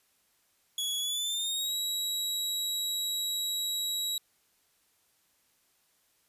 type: tone with pitch glide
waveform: sawtooth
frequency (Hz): 3368 to 3869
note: G#7 to B7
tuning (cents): +24 to -36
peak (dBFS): -27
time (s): 0.78-4.18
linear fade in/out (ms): 2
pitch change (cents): +240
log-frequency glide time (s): 1-1.76
effects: white hiss -70 dBFS RMS until 6.28 s + resampled to 32000 Hz